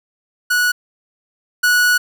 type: tone pair in turn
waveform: 45% pulse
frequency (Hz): 1468 / 1468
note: F#6 / F#6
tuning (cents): -14 / -14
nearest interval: unison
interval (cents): 0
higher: neither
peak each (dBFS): -13 / -11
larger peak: second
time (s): 0.5-0.72 / 1.63-1.98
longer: second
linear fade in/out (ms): 10
effects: none